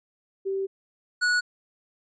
sine / square tone pair in turn, 388 / 1464.9 Hz, G4 / F#6, -18 / -18 cents, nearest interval octave + major seventh, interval 2300 cents, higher second, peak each -25 / -21 dBFS, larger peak second, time 0.45-0.67 / 1.21-1.41 s, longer first, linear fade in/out 20 ms, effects resampled to 16000 Hz

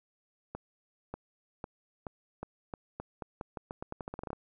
accelerating click train, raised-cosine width 1 ms, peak -24 dBFS, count 21, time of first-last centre 0.55-4.331 s, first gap 590 ms, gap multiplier 0.85, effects none

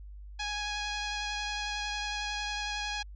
10% pulse tone with vibrato, 830.6 Hz, G#5, in tune, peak -24 dBFS, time 0.39-3.03 s, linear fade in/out 10 ms, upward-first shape triangle, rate 11 Hz, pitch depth 14 cents each way, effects added 50 Hz sine -43 dBFS peak until 3.15 s + resampled to 16000 Hz

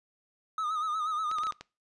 triangle tone with vibrato, 1254 Hz, D#6, 13 cents sharp, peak -27 dBFS, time 0.58-1.51 s, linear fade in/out 2 ms, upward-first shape sine, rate 8.3 Hz, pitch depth 70 cents each way
clicks, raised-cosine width 0.2 ms, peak -24 dBFS, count 6, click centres 1.314 / 1.385 / 1.435 / 1.469 / 1.523 / 1.61 s
effects noise-tail reverb RT60 0.3 s tail -22 dB re dry + resampled to 24000 Hz

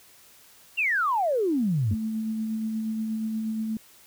sine exponential sweep, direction down, 2856 to 88 Hz, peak -21 dBFS, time 0.77-1.95 s, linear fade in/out 20 ms
sine tone with tremolo, 220 Hz, A3, in tune, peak -25 dBFS, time 1.91-3.77 s, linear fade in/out 2 ms, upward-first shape sine, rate 8.4 Hz, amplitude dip 25%
effects tanh soft clip ceiling -13 dBFS + white hiss -54 dBFS RMS until 4.06 s

